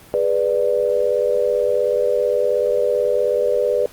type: chord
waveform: sine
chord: G# diminished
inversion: none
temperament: equal with one note detuned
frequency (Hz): 415.3 / 493.9 / 591.1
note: G#4 / B4 / D5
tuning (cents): 0 / 0 / +11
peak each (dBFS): -22 / -18 / -20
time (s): 0.14-3.86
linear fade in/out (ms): 0
effects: pink hiss -45 dBFS RMS until 3.92 s + Opus 32 kbps